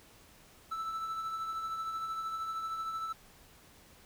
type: tone with tremolo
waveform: triangle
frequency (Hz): 1318.5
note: E6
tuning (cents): 0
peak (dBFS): -31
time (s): 0.71-3.13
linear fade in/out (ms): 10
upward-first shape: triangle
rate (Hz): 13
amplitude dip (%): 45
effects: pink hiss -59 dBFS RMS until 4.05 s